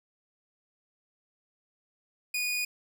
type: tone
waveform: sawtooth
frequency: 2463 Hz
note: D#7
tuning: 18 cents flat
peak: -25 dBFS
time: 2.34-2.65 s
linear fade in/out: 5 ms
effects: none